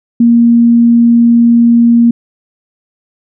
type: tone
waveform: sine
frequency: 234.8 Hz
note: A#3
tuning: 13 cents sharp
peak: -3 dBFS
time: 0.2-2.11 s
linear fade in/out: 5 ms
effects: none

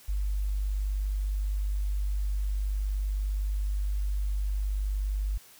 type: tone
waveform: sine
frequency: 49.75 Hz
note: G1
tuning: 26 cents sharp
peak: -26 dBFS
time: 0.08-5.38 s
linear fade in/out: 10 ms
effects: white hiss -54 dBFS RMS until 5.59 s

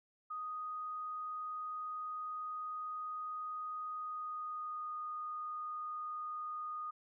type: tone with pitch glide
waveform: sine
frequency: 1244.5 to 1232.3 Hz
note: D#6 to D#6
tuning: 0 to -17 cents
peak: -39 dBFS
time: 0.3-6.91 s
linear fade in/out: 10 ms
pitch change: -17 cents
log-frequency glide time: 3.95-4.96 s
effects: none

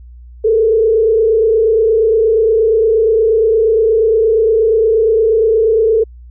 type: tone with frequency modulation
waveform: sine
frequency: 443.6 Hz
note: A4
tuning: 14 cents sharp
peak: -8 dBFS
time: 0.44-6.04 s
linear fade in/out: 10 ms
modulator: 28.5 Hz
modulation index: 0.81
effects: added 60 Hz sine -33 dBFS peak until 6.3 s

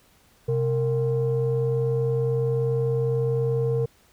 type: tone pair together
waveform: sine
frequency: 129.25 / 460.6 Hz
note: C3 / A#4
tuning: -21 / -21 cents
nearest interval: octave + minor seventh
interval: 2200 cents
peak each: -22 dBFS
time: 0.48-3.86 s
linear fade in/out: 10 ms
effects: tanh soft clip ceiling -16 dBFS + pink hiss -59 dBFS RMS until 4.12 s

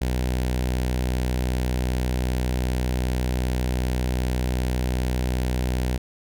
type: tone with notch filter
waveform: sawtooth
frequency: 62.6 Hz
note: B1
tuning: 24 cents sharp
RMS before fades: -24 dBFS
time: 0.01-5.98 s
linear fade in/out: 10 ms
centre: 1200 Hz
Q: 2
effects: none

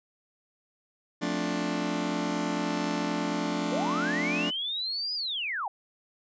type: chord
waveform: sawtooth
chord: D minor seventh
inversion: first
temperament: just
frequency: 176.2 / 220.2 / 264.3 / 293.7 Hz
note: F3 / A3 / C4 / D4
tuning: +16 / +2 / +18 / 0 cents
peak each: -30 / -30 / -32 / -27 dBFS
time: 1.21-4.51 s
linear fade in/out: 20 ms
type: linear two-way sweep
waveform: sine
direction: up then down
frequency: 462.4 to 5010 to 733 Hz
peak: -29 dBFS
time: 3.72-5.68 s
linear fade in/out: 2 ms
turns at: 5.14 s
effects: resampled to 16000 Hz

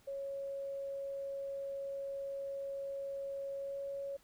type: tone with pitch glide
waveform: sine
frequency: 552 to 555.5 Hz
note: C#5 to C#5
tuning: -7 to +4 cents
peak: -38 dBFS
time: 0.07-4.17 s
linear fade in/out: 10 ms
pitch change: +11 cents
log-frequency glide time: 3.6-3.79 s
effects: pink hiss -67 dBFS RMS until 4.23 s

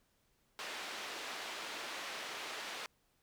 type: band-pass noise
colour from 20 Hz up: white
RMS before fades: -44 dBFS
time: 0.59-2.86 s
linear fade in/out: 0 ms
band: 350 to 3400 Hz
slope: 12 dB/octave
effects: pink hiss -75 dBFS RMS until 3.22 s

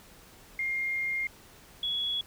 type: tone pair in turn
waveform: sine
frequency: 2121 / 3367 Hz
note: C7 / G#7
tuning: +23 / +23 cents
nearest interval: minor sixth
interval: 800 cents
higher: second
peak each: -28 dBFS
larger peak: neither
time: 0.59-1.27 / 1.83-2.21 s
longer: first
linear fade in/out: 2 ms
effects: pink hiss -54 dBFS RMS until 2.26 s

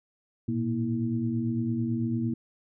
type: tone cluster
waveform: sine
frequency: 111.3 / 120.3 / 234.8 / 325.4 Hz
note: A2 / B2 / A#3 / E4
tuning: +20 / -45 / +13 / -22 cents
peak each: -36 / -31 / -28 / -34 dBFS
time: 0.48-2.34 s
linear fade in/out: 5 ms
effects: none

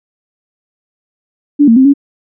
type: tone with pitch steps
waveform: sine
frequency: 290 / 228.4 / 262.6 / 280.7 Hz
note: D4 / A#3 / C4 / C#4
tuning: -22 / -35 / +6 / +22 cents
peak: -3 dBFS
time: 1.59-1.938 s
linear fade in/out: 20 ms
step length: 87 ms
effects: none

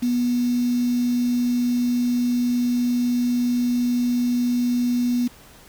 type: tone with quantisation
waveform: sine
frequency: 244 Hz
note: B3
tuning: 21 cents flat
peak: -18 dBFS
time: 0.02-5.28 s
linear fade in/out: 10 ms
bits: 6
effects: pink hiss -48 dBFS RMS until 5.68 s

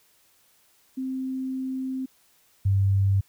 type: tone pair in turn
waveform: sine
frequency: 261.6 / 97.99 Hz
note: C4 / G2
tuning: 0 / 0 cents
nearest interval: octave + perfect fourth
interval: 1700 cents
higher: first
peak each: -27 / -18 dBFS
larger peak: second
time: 0.97-2.06 / 2.65-3.21 s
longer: first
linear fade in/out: 10 ms
effects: white hiss -62 dBFS RMS until 3.28 s

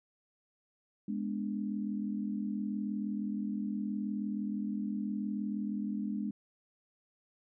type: chord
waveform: sine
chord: G# diminished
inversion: none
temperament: equal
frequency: 207.7 / 246.9 / 293.7 Hz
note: G#3 / B3 / D4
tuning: 0 / 0 / 0 cents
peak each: -34 / -40 / -40 dBFS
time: 1.08-6.31 s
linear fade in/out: 5 ms
effects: none

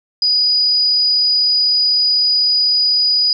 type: tone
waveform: sine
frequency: 4932 Hz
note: D#8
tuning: 16 cents flat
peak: -11 dBFS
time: 0.22-3.33 s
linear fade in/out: 2 ms
effects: none

